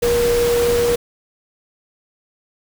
sine tone in noise, 476.3 Hz, A#4, 37 cents sharp, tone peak -14 dBFS, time 0.02-0.96 s, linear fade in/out 10 ms, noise pink, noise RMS -24 dBFS, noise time 0.02-0.96 s, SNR +7 dB, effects none

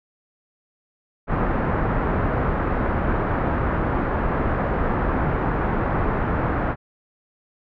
pink low-pass noise, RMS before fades -22 dBFS, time 1.27-6.76 s, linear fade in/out 50 ms, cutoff 1600 Hz, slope 24 dB/octave, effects none

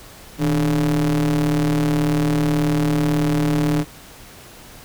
square ring-modulated tone, 69.3 Hz, C#2, in tune, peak -14 dBFS, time 0.38-3.85 s, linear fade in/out 50 ms, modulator 227 Hz, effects pink hiss -42 dBFS RMS until 4.84 s

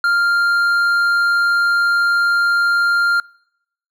sine tone with hard clipping, 1396.9 Hz, F6, in tune, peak -14 dBFS, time 0.04-3.2 s, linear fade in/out 2 ms, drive 5 dB, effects noise-tail reverb RT60 0.8 s tail -26 dB re dry

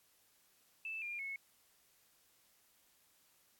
sine tone with pitch steps, 2637 / 2404 / 2192 Hz, E7 / D7 / C#7, 0 / +40 / -20 cents, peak -40 dBFS, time 0.85-1.36 s, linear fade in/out 2 ms, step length 170 ms, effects white hiss -71 dBFS RMS until 3.59 s + AAC 64 kbps

